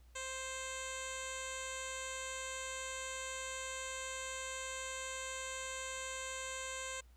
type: tone with low-pass filter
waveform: 10% pulse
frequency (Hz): 524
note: C5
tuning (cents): +2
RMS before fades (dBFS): -43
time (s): 0.15-7.01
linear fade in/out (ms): 10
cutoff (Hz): 7200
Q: 3.5
effects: added 60 Hz sine -58 dBFS peak until 7.16 s + pink hiss -72 dBFS RMS until 7.16 s